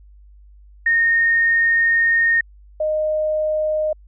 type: tone pair in turn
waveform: sine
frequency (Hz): 1843 / 617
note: A#6 / D#5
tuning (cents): -20 / -15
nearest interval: octave + perfect fifth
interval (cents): 1895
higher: first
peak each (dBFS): -13 / -17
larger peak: first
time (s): 0.86-2.41 / 2.8-3.93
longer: first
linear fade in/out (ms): 5
effects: added 50 Hz sine -43 dBFS peak until 4.07 s